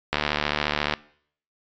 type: click train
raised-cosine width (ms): 0.3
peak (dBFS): -6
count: 61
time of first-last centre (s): 0.13-0.938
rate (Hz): 74.3
effects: noise-tail reverb RT60 0.6 s tail -21 dB re dry + resampled to 16000 Hz